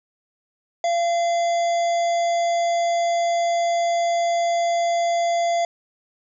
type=harmonic tone with a mistuned harmonic; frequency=685 Hz; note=F5; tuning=34 cents flat; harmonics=1 / 3 / 5 / 7 / 9 / 10; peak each=-18 / -33 / -37 / -41 / -42 / -39 dBFS; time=0.84-5.65 s; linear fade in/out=2 ms; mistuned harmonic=9; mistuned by=+58 cents; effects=none